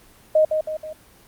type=tone with echo; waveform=sine; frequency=622 Hz; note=D#5; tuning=1 cent flat; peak=-12 dBFS; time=0.35-0.45 s; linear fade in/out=5 ms; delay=160 ms; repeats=3; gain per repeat=-6 dB; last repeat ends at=0.93 s; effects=pink hiss -51 dBFS RMS until 1.27 s + Opus 24 kbps